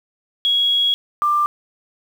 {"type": "tone pair in turn", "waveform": "sine", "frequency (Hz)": [3322, 1187.5], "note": ["G#7", "D6"], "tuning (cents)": [0, 19], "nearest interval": "octave + tritone", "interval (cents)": 1781, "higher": "first", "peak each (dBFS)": -14, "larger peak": "neither", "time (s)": [[0.45, 0.94], [1.22, 1.46]], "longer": "first", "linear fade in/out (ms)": 0, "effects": ["7-bit"]}